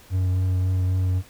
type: tone with vibrato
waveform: triangle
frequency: 92.5 Hz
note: F#2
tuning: in tune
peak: -17 dBFS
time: 0.1-1.23 s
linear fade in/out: 50 ms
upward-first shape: triangle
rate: 3.7 Hz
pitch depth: 16 cents each way
effects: pink hiss -50 dBFS RMS until 1.29 s